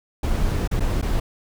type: noise with dropouts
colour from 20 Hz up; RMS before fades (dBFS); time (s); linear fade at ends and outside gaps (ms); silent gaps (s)
brown; -21; 0.23-1.2; 5; 0.676-0.712 / 0.797-0.804 / 1.015-1.025
effects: none